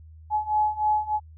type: beating tone pair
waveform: sine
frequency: 848 / 851.3 Hz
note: G#5 / G#5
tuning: +36 / +43 cents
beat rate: 3.3 Hz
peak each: -25 / -23 dBFS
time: 0.3-1.2 s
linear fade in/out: 50 ms
effects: added 79 Hz sine -44 dBFS peak until 1.37 s